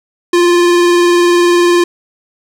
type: tone with vibrato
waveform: square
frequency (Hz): 349.2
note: F4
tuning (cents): 0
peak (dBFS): -7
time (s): 0.33-1.84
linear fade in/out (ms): 5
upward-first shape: triangle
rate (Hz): 20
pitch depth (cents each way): 26
effects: low-pass 9000 Hz 12 dB/octave + 8-bit